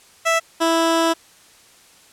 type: tone pair in turn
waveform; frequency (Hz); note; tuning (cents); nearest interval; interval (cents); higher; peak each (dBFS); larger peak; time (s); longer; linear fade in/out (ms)
15% pulse; 659.3 / 329.6; E5 / E4; 0 / 0; octave; 1200; first; -9; neither; 0.25-0.4 / 0.6-1.14; second; 20
effects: white hiss -50 dBFS RMS until 2.12 s + low-pass 10000 Hz 12 dB/octave